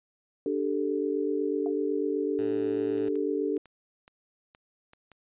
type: chord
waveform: sine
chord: D suspended fourth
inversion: none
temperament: equal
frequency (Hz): 293.7 / 392 / 440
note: D4 / G4 / A4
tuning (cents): 0 / 0 / 0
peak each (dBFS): -30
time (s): 0.46-3.58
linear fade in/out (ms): 2
type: tone with exponential decay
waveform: sine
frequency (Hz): 698.5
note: F5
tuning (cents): 0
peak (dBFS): -33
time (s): 1.66-1.74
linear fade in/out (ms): 1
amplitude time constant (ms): 16
type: tone with vibrato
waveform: 10% pulse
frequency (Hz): 110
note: A2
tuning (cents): 0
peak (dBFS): -33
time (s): 2.39-3.09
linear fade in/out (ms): 0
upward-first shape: triangle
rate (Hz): 2.8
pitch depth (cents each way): 16
type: clicks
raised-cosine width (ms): 0.3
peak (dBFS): -36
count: 9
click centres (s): 2.98 / 3.078 / 3.156 / 3.568 / 3.657 / 4.079 / 4.549 / 4.934 / 5.117
effects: resampled to 8000 Hz